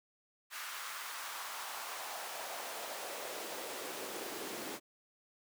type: noise with high-pass filter sweep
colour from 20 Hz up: pink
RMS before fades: -43 dBFS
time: 0.5-4.8 s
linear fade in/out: 50 ms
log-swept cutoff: 1400 to 300 Hz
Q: 1.8
effects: none